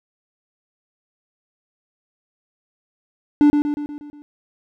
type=tone with echo; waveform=triangle; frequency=293.7 Hz; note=D4; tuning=in tune; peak=-7 dBFS; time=3.41-3.5 s; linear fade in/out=0 ms; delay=120 ms; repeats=6; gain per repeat=-5 dB; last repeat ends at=4.22 s; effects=none